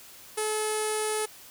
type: tone with low-pass filter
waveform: sawtooth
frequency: 430 Hz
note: A4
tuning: 40 cents flat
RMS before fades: -29 dBFS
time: 0.37-1.26 s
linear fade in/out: 10 ms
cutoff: 9800 Hz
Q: 7.8
effects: white hiss -49 dBFS RMS until 1.5 s